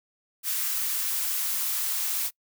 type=noise with high-pass filter sweep; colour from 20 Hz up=blue; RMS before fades=-28 dBFS; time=0.43-2.31 s; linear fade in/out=50 ms; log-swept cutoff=1200 to 800 Hz; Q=1.3; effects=noise-tail reverb RT60 0.1 s tail -25 dB re dry